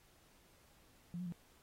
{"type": "tone with pitch steps", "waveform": "sine", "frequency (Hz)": [173.6, 180.9, 172], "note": ["F3", "F#3", "F3"], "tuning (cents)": [-10, -39, -26], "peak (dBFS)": -40, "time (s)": [1.14, 1.323], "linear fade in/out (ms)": 0, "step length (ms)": 61, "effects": ["pink hiss -68 dBFS RMS until 1.62 s", "AAC 48 kbps"]}